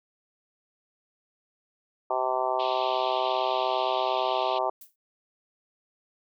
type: harmonic tone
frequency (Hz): 128.8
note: C3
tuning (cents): -27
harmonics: 3 / 4 / 5 / 6 / 7 / 8 / 9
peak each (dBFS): -34 / -35 / -29 / -31 / -30 / -35 / -34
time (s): 2.1-4.7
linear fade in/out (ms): 5
type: band-pass noise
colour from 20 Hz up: pink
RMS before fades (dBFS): -38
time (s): 2.59-4.59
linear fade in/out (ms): 10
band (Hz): 2700 to 4000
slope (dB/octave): 48
type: noise with exponential decay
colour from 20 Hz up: violet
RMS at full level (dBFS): -41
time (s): 4.81-4.96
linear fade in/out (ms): 5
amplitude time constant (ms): 31
effects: none